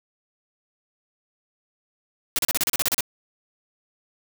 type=noise bursts; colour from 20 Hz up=white; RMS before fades=-22 dBFS; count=11; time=2.36-3.007 s; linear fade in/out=0 ms; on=27 ms; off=35 ms; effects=none